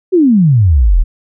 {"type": "exponential sweep", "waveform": "sine", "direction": "down", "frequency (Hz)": [389.7, 34.63], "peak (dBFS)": -5, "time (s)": [0.12, 1.04], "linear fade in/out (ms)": 20, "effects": []}